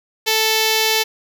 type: tone with notch filter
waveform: 5% pulse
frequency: 440 Hz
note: A4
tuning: in tune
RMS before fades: -17 dBFS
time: 0.26-1.04 s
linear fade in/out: 20 ms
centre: 1400 Hz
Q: 1.9
effects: none